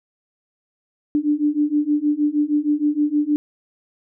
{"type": "beating tone pair", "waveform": "sine", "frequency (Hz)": [292.8, 299.2], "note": ["D4", "D4"], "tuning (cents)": [-5, 32], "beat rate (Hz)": 6.4, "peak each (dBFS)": [-20, -19], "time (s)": [1.15, 3.36], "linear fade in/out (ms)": 0, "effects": []}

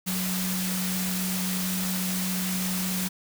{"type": "tone in noise", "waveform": "sine", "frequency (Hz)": 185, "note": "F#3", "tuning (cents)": 0, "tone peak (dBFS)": -28, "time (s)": [0.06, 3.09], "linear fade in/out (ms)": 20, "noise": "white", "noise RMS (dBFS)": -31, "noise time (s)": [0.06, 3.09], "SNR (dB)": 0, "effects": []}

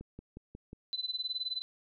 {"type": "click train", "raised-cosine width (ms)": 3, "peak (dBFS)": -32, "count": 5, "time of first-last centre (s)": [0.01, 0.731], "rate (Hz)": 5.55}
{"type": "tone with tremolo", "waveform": "sine", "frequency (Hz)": 4019, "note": "B7", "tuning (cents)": 30, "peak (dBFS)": -30, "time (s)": [0.93, 1.62], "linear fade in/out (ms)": 0, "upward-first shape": "sine", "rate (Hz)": 19, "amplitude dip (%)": 90}
{"effects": []}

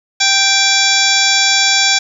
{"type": "harmonic tone with a mistuned harmonic", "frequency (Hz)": 784, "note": "G5", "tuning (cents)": 0, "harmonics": [1, 2, 3, 4, 5, 6, 7, 8, 9], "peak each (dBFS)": [-21, -19, -16, -17, -19, -19, -17, -21, -19], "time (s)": [0.2, 1.99], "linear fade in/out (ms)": 10, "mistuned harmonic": 4, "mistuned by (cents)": 140, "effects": ["7-bit"]}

